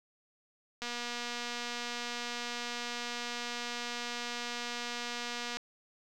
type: click train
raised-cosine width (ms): 0.2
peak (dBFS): -21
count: 1141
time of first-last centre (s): 0.82-5.57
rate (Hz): 240
effects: 9-bit